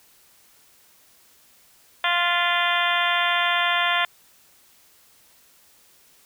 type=harmonic tone with a mistuned harmonic; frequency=349.2 Hz; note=F4; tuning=in tune; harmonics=2 / 3 / 4 / 5 / 6 / 7 / 8 / 9 / 10; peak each=-27 / -26 / -27 / -26 / -28 / -30 / -32 / -29 / -29 dBFS; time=2.04-4.05 s; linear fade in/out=2 ms; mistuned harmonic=6; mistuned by=-34 cents; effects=white hiss -56 dBFS RMS until 6.25 s